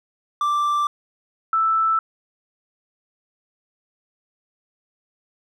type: tone pair in turn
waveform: triangle / sine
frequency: 1175 / 1320.4 Hz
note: D6 / E6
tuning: +1 / +2 cents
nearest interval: major second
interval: 201 cents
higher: second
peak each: -16 / -16 dBFS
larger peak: neither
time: 0.41-0.87 / 1.53-1.99 s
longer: neither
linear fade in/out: 2 ms
effects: none